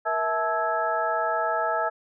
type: tone cluster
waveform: sine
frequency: 473 / 652 / 869 / 1313 / 1661 Hz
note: A#4 / E5 / A5 / E6 / G#6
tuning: +25 / -19 / -22 / -7 / 0 cents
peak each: -34 / -27 / -28 / -28 / -32 dBFS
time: 0.05-1.9 s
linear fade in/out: 20 ms
effects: none